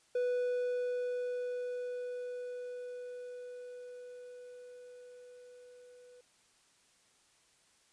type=tone with level ramp; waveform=triangle; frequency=493.9 Hz; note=B4; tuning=in tune; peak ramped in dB=-27 to -53 dBFS; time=0.15-6.21 s; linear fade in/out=5 ms; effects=white hiss -68 dBFS RMS until 7.92 s + resampled to 22050 Hz